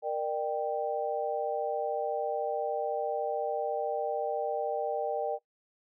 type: chord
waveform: sine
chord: G minor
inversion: first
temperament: equal with one note detuned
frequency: 466.2 / 600 / 784 Hz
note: Bb4 / D5 / G5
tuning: 0 / +37 / 0 cents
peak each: -33 dBFS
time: 0.02-5.39 s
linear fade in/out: 50 ms
effects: noise-tail reverb RT60 0.1 s tail -18 dB re dry